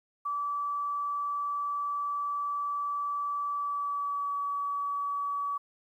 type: tone with pitch glide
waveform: sine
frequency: 1155 to 1140.4 Hz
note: D6 to C#6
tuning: -29 to +49 cents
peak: -29 dBFS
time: 0.25-5.58 s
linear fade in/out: 10 ms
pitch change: -22 cents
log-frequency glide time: 3.53-4.34 s
effects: 11-bit